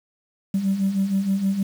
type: beating tone pair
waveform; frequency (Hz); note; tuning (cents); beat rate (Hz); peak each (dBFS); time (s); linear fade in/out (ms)
sine; 190 / 196.4; F#3 / G3; +46 / +4; 6.4; -25 / -19; 0.54-1.63; 5
effects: tanh soft clip ceiling -14 dBFS + 7-bit